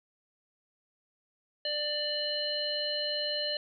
harmonic tone, 593 Hz, D5, 17 cents sharp, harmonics 1 / 3 / 5 / 7, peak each -35 / -41 / -35 / -33 dBFS, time 1.65-3.57 s, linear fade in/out 2 ms, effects none

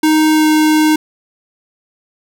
square tone with pitch glide, 311.1 to 309.1 Hz, D#4 to D#4, 0 to -11 cents, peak -9 dBFS, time 0.03-0.96 s, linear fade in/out 5 ms, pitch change -11 cents, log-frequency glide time 0.33-0.47 s, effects none

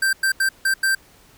square tone bursts at uneven times, 1568 Hz, G6, in tune, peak -17 dBFS, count 5, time 0.02-0.13 / 0.23-0.32 / 0.4-0.49 / 0.65-0.74 / 0.83-0.95 s, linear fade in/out 5 ms, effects pink hiss -52 dBFS RMS until 1.37 s

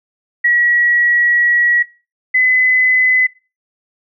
sine tone pair in turn, 1920 / 2018 Hz, B6 / B6, -49 / +37 cents, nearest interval minor second, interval 86 cents, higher second, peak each -9 dBFS, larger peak neither, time 0.44-1.83 / 2.34-3.27 s, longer first, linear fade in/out 10 ms, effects noise-tail reverb RT60 0.3 s tail -19 dB re dry

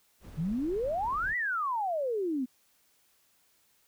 brown noise, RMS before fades -45 dBFS, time 0.2-1.35 s, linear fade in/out 50 ms
sine exponential two-way sweep, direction up then down, 146.83 to 2003 to 242.3 Hz, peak -28 dBFS, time 0.37-2.46 s, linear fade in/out 20 ms, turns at 1.36 s
effects white hiss -68 dBFS RMS until 3.87 s

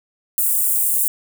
white high-pass noise, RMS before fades -18 dBFS, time 0.38-1.08 s, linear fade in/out 0 ms, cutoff 8000 Hz, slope 48 dB/octave, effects none

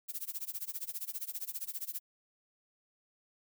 violet noise with tremolo, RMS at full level -37 dBFS, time 0.08-2 s, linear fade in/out 20 ms, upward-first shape sine, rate 15 Hz, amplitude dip 95%, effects none

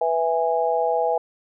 sine chord, E major, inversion second, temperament just, 494.4 / 659.3 / 824.1 Hz, B4 / E5 / G#5, +2 / 0 / -14 cents, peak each -23 dBFS, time 0.01-1.18 s, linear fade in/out 5 ms, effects none

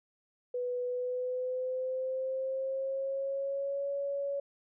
sine tone with pitch glide, 493.9 to 560.8 Hz, B4 to C#5, 0 to +20 cents, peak -31 dBFS, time 0.54-4.4 s, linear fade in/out 5 ms, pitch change +220 cents, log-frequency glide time 0.84-3.89 s, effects none

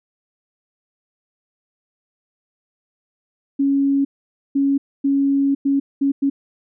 sine tone bursts at uneven times, 277.2 Hz, C#4, in tune, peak -14 dBFS, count 6, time 3.59-4.05 / 4.55-4.78 / 5.04-5.55 / 5.65-5.8 / 6.01-6.12 / 6.22-6.3 s, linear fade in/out 10 ms, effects none

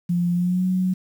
sine tone with pitch glide, 174.61 to 184.78 Hz, F3 to F#3, 0 to -2 cents, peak -18 dBFS, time 0.09-0.94 s, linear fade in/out 10 ms, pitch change +98 cents, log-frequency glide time 0.33-0.65 s, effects 8-bit

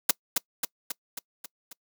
white noise with echo, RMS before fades -19 dBFS, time 0.09-0.11 s, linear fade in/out 5 ms, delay 270 ms, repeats 6, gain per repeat -4 dB, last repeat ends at 1.73 s, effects noise-tail reverb RT60 0.1 s tail -25 dB re dry + high-pass 200 Hz 12 dB/octave

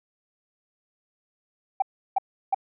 sine tone bursts, 777 Hz, G5, 16 cents flat, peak -17 dBFS, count 3, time 1.8-2.546 s, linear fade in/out 5 ms, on 22 ms, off 340 ms, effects tanh soft clip ceiling -13 dBFS

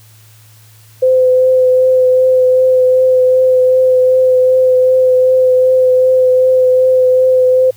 sine tone with vibrato, 512 Hz, C5, 38 cents flat, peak -6 dBFS, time 1.02-7.71 s, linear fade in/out 10 ms, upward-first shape triangle, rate 2.6 Hz, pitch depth 16 cents each way, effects added 109 Hz sine -41 dBFS peak until 7.76 s + white hiss -46 dBFS RMS until 7.76 s

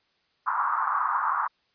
white band-pass noise, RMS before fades -26 dBFS, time 0.46-1.48 s, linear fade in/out 20 ms, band 940 to 1300 Hz, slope 48 dB/octave, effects white hiss -69 dBFS RMS until 1.74 s + resampled to 11025 Hz

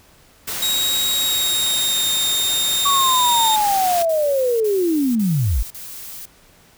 white noise, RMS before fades -26 dBFS, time 0.47-4.03 s, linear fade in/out 10 ms
sawtooth tone with pitch glide, 3800 to 3685 Hz, A#7 to A#7, +33 to -21 cents, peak -15 dBFS, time 0.62-3.56 s, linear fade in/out 5 ms, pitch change -54 cents, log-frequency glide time 1.1-2.04 s
sine linear sweep, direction down, 1140 to 40.99 Hz, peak -15 dBFS, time 2.85-5.63 s, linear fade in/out 10 ms
blue noise bursts, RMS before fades -34 dBFS, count 6, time 2.99-6.255 s, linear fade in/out 2 ms, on 510 ms, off 41 ms
effects pink hiss -51 dBFS RMS until 6.77 s

